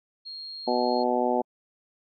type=tone; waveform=sine; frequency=4251 Hz; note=C8; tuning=27 cents sharp; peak=-36 dBFS; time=0.25-1.04 s; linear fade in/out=20 ms
type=harmonic tone; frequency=123.47 Hz; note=B2; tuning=in tune; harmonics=2 / 3 / 4 / 5 / 6 / 7; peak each=-29 / -29 / -29 / -29 / -29 / -29 dBFS; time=0.67-1.42 s; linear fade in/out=10 ms
effects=AAC 64 kbps